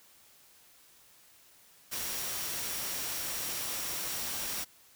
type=tone in noise; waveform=sine; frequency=5630 Hz; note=F8; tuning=13 cents sharp; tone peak=-45 dBFS; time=1.91-4.65 s; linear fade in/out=20 ms; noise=white; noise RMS=-36 dBFS; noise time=1.91-4.65 s; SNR=-12 dB; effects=white hiss -60 dBFS RMS until 4.95 s